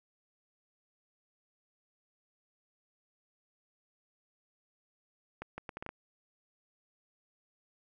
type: accelerating click train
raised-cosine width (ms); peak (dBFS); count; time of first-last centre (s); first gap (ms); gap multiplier
0.5; -25; 7; 5.42-5.891; 160; 0.7
effects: none